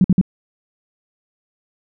sine tone bursts, 185 Hz, F#3, in tune, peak -8 dBFS, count 3, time 0.01-0.213 s, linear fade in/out 2 ms, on 33 ms, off 52 ms, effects none

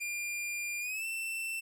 45% pulse tone with pitch glide, 2400 to 2678 Hz, D7 to E7, +37 to +27 cents, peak -34 dBFS, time 0-1.61 s, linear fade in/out 20 ms, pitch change +190 cents, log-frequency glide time 0.8-1.05 s, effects none

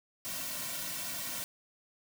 white noise with comb filter, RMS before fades -38 dBFS, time 0.25-1.44 s, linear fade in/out 0 ms, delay 2.4 ms, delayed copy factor -0.9, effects none

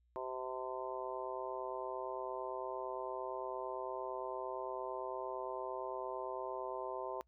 harmonic tone, 128.8 Hz, C3, 27 cents flat, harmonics 3 / 4 / 5 / 6 / 7 / 8, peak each -45 / -46 / -45 / -55 / -45 / -47 dBFS, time 0.16-7.21 s, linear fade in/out 0 ms, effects noise-tail reverb RT60 0.1 s tail -24 dB re dry + added 60 Hz sine -70 dBFS peak until 7.27 s

